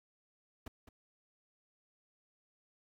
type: noise with echo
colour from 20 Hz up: brown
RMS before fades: -43 dBFS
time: 0.66-0.68 s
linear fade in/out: 5 ms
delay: 210 ms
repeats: 1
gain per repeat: -11 dB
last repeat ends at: 0.89 s
effects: none